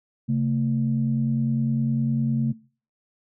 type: tone pair together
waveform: sine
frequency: 135.22 / 225.1 Hz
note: C#3 / A3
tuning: -43 / +40 cents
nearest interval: major sixth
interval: 883 cents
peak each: -22 dBFS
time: 0.28-2.53 s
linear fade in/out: 20 ms
effects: noise-tail reverb RT60 0.4 s tail -21 dB re dry + tanh soft clip ceiling -12 dBFS